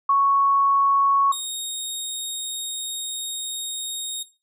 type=tone pair in turn; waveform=sine / 20% pulse; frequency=1108.7 / 3729 Hz; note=C#6 / A#7; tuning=0 / 0 cents; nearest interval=octave + major sixth; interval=2100 cents; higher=second; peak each=-15 / -21 dBFS; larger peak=first; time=0.09-1.32 / 1.32-4.23 s; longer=second; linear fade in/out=5 ms; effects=noise-tail reverb RT60 0.3 s tail -17 dB re dry